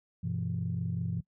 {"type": "chord", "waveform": "sine", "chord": "E minor", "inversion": "first", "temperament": "equal with one note detuned", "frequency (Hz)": [98, 123.47, 168.08], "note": ["G2", "B2", "E3"], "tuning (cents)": [0, 0, 34], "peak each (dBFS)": [-35, -35, -33], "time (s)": [0.23, 1.21], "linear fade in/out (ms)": 10, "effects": ["noise-tail reverb RT60 0.1 s tail -20 dB re dry", "tanh soft clip ceiling -22 dBFS"]}